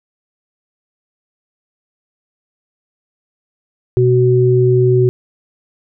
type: tone pair together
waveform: sine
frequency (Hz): 124.4 / 372.8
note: B2 / F#4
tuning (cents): +13 / +13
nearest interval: octave + perfect fifth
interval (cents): 1900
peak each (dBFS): -11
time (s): 3.97-5.09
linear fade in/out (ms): 0
effects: none